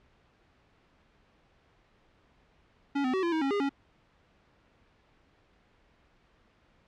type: tone with pitch steps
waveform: square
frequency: 281 / 255.6 / 378.7 / 340.9 / 318.3 / 273.4 / 407 / 277.6 Hz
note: C#4 / C4 / F#4 / F4 / D#4 / C#4 / G#4 / C#4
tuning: +24 / -40 / +40 / -42 / +39 / -24 / -35 / +3 cents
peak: -27 dBFS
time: 2.95-3.694 s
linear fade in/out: 10 ms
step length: 93 ms
effects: pink hiss -65 dBFS RMS until 6.87 s + low-pass 3000 Hz 12 dB/octave